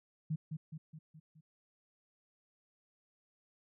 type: tone with echo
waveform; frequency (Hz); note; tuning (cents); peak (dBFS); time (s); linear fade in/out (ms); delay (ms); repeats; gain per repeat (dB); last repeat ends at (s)
sine; 156.3; D#3; +8; -32; 0.3-0.36; 10; 210; 5; -5; 1.41
effects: none